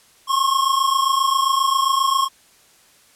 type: tone pair together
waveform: square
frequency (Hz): 1069 / 1096.5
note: C6 / C#6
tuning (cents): +37 / -19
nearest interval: unison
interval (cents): 44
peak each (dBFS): -19 / -20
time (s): 0.27-2.29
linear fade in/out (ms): 50
effects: white hiss -53 dBFS RMS until 3.15 s + low-pass 11000 Hz 12 dB/octave